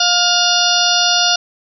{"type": "harmonic tone with a mistuned harmonic", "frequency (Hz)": 708, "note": "F5", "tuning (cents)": 23, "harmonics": [1, 2, 4, 5, 6, 7, 8], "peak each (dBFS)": [-19, -19, -19, -19, -19, -19, -19], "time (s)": [0, 1.36], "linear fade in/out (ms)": 5, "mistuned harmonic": 6, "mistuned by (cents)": 51, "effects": []}